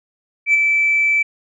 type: tone with ADSR envelope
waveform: sine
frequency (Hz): 2319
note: D7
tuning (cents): -22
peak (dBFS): -7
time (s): 0.46-1.23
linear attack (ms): 78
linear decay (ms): 19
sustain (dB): -5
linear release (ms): 11
effects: tanh soft clip ceiling -7 dBFS